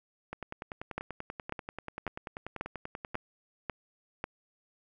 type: two click trains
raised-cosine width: 0.5 ms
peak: -23 / -18 dBFS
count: 30 / 7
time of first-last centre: 0.33-3.146 / 0.98-4.241 s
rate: 10.3 / 1.84 Hz
effects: none